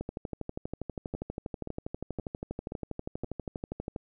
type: two click trains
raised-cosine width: 2 ms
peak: -23 / -21 dBFS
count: 5 / 50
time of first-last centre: 1.15-3.244 / 0.01-3.962 s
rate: 1.91 / 12.4 Hz
effects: none